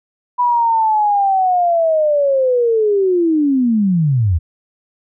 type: linear sweep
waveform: sine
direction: down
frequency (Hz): 987.8 to 75.5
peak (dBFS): -11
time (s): 0.38-4.39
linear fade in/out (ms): 20
effects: none